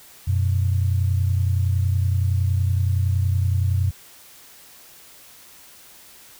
sine tone pair together, 91.77 / 122.5 Hz, F#2 / B2, -14 / -14 cents, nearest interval perfect fourth, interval 500 cents, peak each -18 / -24 dBFS, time 0.27-3.91 s, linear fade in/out 10 ms, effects white hiss -47 dBFS RMS until 6.39 s

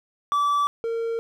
triangle tone pair in turn, 1156 / 458.8 Hz, D6 / A#4, -28 / -28 cents, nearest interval octave + major third, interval 1600 cents, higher first, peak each -17 / -22 dBFS, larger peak first, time 0.32-0.67 / 0.84-1.19 s, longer neither, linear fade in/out 0 ms, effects none

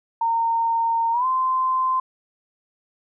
sine tone with pitch glide, 918 to 1036.4 Hz, A#5 to C6, -27 to -17 cents, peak -18 dBFS, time 0.21-2 s, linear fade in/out 5 ms, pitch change +210 cents, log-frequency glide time 1.12-1.26 s, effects none

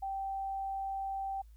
sine tone, 779 Hz, G5, 11 cents flat, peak -34 dBFS, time 0.02-1.42 s, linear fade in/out 10 ms, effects added 54 Hz sine -52 dBFS peak until 1.56 s + white hiss -75 dBFS RMS until 1.56 s

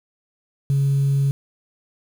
sine tone, 138.59 Hz, C#3, in tune, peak -14 dBFS, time 0.7-1.31 s, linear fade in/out 0 ms, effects tanh soft clip ceiling -13 dBFS + 7-bit

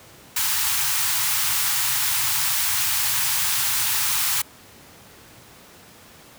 white band-stop noise, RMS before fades -22 dBFS, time 0.36-4.42 s, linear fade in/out 5 ms, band 140 to 790 Hz, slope 96 dB/octave, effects pink hiss -47 dBFS RMS until 6.38 s + high-pass 80 Hz 12 dB/octave

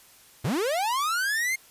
45% pulse linear sweep, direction up, 93.2 to 2147 Hz, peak -24 dBFS, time 0.44-1.56 s, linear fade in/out 10 ms, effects white hiss -54 dBFS RMS until 1.7 s + resampled to 32000 Hz

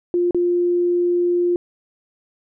sine tone with dropouts, 351.2 Hz, F4, 10 cents sharp, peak -15 dBFS, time 0.14-1.56 s, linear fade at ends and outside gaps 1 ms, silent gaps 0.309-0.346 s, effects none

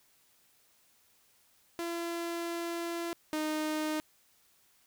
sawtooth tone pair in turn, 339.5 / 308.3 Hz, F4 / D#4, -49 / -16 cents, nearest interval major second, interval 167 cents, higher first, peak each -30 / -27 dBFS, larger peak second, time 1.79-3.13 / 3.33-4 s, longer first, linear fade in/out 0 ms, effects white hiss -67 dBFS RMS until 4.86 s

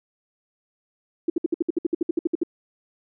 sine tone bursts, 335.9 Hz, E4, 33 cents sharp, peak -17 dBFS, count 15, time 1.28-2.434 s, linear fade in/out 5 ms, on 20 ms, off 61 ms, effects none

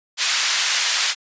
white band-pass noise, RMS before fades -20 dBFS, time 0.17-1.15 s, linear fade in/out 50 ms, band 1400 to 6000 Hz, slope 12 dB/octave, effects resampled to 16000 Hz

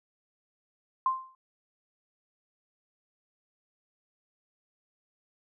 sine tone with exponential decay, 1046.5 Hz, C6, in tune, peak -20 dBFS, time 1.06-1.35 s, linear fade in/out 2 ms, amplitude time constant 62 ms, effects none

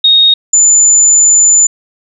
sine tone pair in turn, 3729 / 7039 Hz, A#7 / A8, 0 / 0 cents, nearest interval major seventh, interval 1100 cents, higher second, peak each -3 dBFS, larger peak neither, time 0.04-0.34 / 0.53-1.67 s, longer second, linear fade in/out 5 ms, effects none

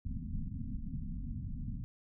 pink low-pass noise, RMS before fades -39 dBFS, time 0.05-1.84 s, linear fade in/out 0 ms, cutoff 260 Hz, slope 96 dB/octave, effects none

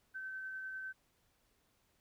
sine tone with tremolo, 1538 Hz, G6, 33 cents flat, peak -40 dBFS, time 0.14-0.93 s, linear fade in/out 20 ms, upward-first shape triangle, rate 10 Hz, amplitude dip 25%, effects pink hiss -75 dBFS RMS until 2 s

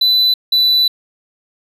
triangle tone pair in turn, 3996 / 3979 Hz, B7 / B7, +20 / +12 cents, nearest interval unison, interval 8 cents, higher first, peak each -8 dBFS, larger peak neither, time 0.01-0.34 / 0.52-0.88 s, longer second, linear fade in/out 5 ms, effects resampled to 32000 Hz

